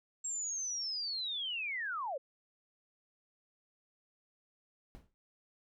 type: linear sweep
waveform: sine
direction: down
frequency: 7600 to 493.9 Hz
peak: -35 dBFS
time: 0.24-2.18 s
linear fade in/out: 10 ms
type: noise with exponential decay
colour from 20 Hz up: brown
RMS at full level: -47 dBFS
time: 4.95-5.14 s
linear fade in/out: 0 ms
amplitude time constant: 41 ms
effects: none